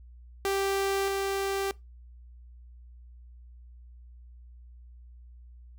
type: tone pair in turn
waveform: sawtooth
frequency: 392 / 392 Hz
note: G4 / G4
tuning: 0 / 0 cents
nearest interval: unison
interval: 0 cents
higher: neither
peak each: -22 / -24 dBFS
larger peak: first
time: 0.45-1.08 / 1.08-1.71 s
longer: neither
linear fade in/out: 0 ms
effects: noise-tail reverb RT60 0.2 s tail -21 dB re dry + added 60 Hz sine -47 dBFS peak until 5.78 s